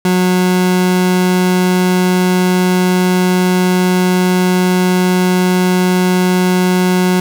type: tone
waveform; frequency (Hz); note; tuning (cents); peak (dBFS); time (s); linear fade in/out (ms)
30% pulse; 182.4; F#3; -24; -7; 0.05-7.2; 2
effects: none